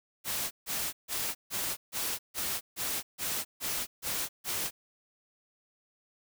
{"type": "noise bursts", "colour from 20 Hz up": "white", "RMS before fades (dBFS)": -33, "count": 11, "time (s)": [0.24, 4.71], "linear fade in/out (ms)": 50, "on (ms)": 270, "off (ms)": 150, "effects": []}